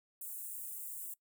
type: high-pass noise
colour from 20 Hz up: white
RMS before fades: -44 dBFS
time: 0.21-1.14 s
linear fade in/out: 5 ms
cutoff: 7900 Hz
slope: 48 dB/octave
effects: noise-tail reverb RT60 0.1 s tail -21 dB re dry